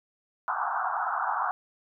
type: band-pass noise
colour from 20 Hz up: pink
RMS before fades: -29 dBFS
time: 0.48-1.51 s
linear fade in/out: 0 ms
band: 710 to 1500 Hz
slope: 96 dB/octave
effects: none